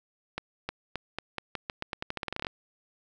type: accelerating click train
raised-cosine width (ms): 0.3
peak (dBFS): -16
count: 20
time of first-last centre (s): 0.38-2.468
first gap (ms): 310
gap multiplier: 0.86
effects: none